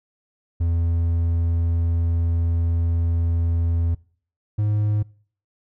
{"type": "tone pair in turn", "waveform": "triangle", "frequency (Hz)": [84.1, 105.15], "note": ["E2", "G#2"], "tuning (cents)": [35, 22], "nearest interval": "major third", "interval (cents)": 387, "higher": "second", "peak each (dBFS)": -16, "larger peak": "neither", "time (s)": [[0.6, 3.95], [4.58, 5.03]], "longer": "first", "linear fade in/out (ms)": 10, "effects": ["noise-tail reverb RT60 0.5 s tail -24 dB re dry"]}